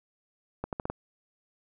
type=accelerating click train; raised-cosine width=1 ms; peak=-18 dBFS; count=5; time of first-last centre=0.64-0.9 s; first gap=88 ms; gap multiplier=0.8; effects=none